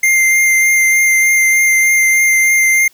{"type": "tone with vibrato", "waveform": "square", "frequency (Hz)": 2100, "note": "C7", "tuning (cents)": 6, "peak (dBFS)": -9, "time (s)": [0.03, 2.88], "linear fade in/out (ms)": 5, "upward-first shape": "triangle", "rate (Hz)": 3.3, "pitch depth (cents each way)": 12, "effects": ["white hiss -50 dBFS RMS until 2.93 s"]}